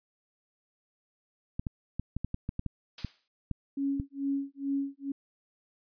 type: clicks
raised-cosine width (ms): 5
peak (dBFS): -20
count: 12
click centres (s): 1.595 / 1.668 / 1.996 / 2.166 / 2.246 / 2.344 / 2.491 / 2.594 / 2.663 / 3.047 / 3.513 / 3.999
type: noise with exponential decay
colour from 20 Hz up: blue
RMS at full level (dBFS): -34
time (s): 2.98-3.28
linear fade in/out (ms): 2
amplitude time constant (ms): 65
type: tone with tremolo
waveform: sine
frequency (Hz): 277.2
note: C#4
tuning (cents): 0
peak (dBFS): -26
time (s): 3.77-5.12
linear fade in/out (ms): 5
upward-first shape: sine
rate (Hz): 2.3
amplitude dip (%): 100
effects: resampled to 11025 Hz